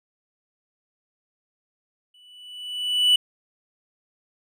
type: tone with exponential growth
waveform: triangle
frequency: 2966 Hz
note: F#7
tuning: 4 cents sharp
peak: -11 dBFS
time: 2.14-3.16 s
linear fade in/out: 5 ms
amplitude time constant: 220 ms
effects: none